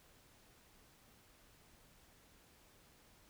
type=silence; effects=pink hiss -66 dBFS RMS until 3.29 s